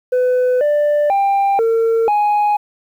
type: tone with pitch steps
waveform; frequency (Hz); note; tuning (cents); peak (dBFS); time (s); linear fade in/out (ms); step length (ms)
sine; 502 / 590 / 793 / 454.7 / 832; B4 / D5 / G5 / A#4 / G#5; +28 / +8 / +20 / -43 / +3; -9; 0.12-2.57; 10; 490
effects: tanh soft clip ceiling -11 dBFS + 8-bit